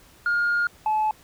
sine tone pair in turn, 1419 / 861.4 Hz, F6 / A5, +27 / -37 cents, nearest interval major sixth, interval 864 cents, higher first, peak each -18 dBFS, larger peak neither, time 0.26-0.67 / 0.86-1.11 s, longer first, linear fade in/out 2 ms, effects tanh soft clip ceiling -17 dBFS + pink hiss -53 dBFS RMS until 1.23 s

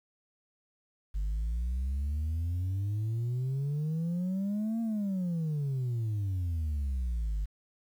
sine exponential two-way sweep, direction up then down, 48.49 to 231.1 to 48.49 Hz, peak -26 dBFS, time 1.14-7.46 s, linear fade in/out 20 ms, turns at 4.81 s, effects tanh soft clip ceiling -28 dBFS + 10-bit

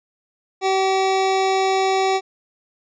square tone pair together, 383.3 / 764 Hz, G4 / G5, -39 / -45 cents, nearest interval octave, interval 1194 cents, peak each -20 dBFS, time 0.61-2.21 s, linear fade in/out 50 ms, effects resampled to 16000 Hz

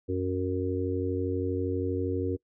harmonic tone, 92.5 Hz, F#2, in tune, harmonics 1 / 3 / 4 / 5, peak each -32 / -32 / -32 / -32 dBFS, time 0.08-2.37 s, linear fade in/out 20 ms, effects noise-tail reverb RT60 0.1 s tail -22 dB re dry

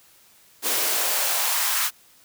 white noise with high-pass filter sweep, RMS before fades -23 dBFS, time 0.62-1.91 s, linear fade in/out 50 ms, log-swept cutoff 330 to 1300 Hz, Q 1.7, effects white hiss -55 dBFS RMS until 2.24 s

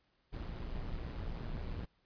brown noise with amplitude modulation, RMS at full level -38 dBFS, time 0.32-1.86 s, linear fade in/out 20 ms, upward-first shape sine, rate 117 Hz, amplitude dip 55%, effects pink hiss -75 dBFS RMS until 2.05 s + resampled to 11025 Hz

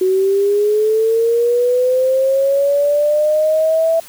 sine linear sweep, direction up, 370 to 661 Hz, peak -11 dBFS, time 0.01-4 s, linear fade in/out 5 ms, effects white hiss -39 dBFS RMS until 4.08 s

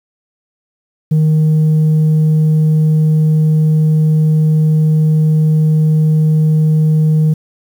sine tone, 155.56 Hz, D#3, in tune, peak -5 dBFS, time 1.11-7.34 s, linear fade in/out 10 ms, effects tanh soft clip ceiling -7 dBFS + 7-bit

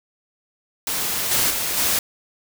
white noise with level steps, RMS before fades -24 / -19 / -24 / -20 dBFS, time 0.87-1.99 s, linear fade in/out 2 ms, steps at 1.31 / 1.5 / 1.77 s, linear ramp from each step 5 ms, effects none

